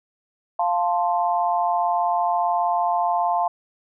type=chord; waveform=sine; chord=F major; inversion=none; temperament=equal; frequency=698.5 / 880 / 1046.5 Hz; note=F5 / A5 / C6; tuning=0 / 0 / 0 cents; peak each=-21 / -23 / -26 dBFS; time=0.59-3.48 s; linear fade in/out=5 ms; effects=none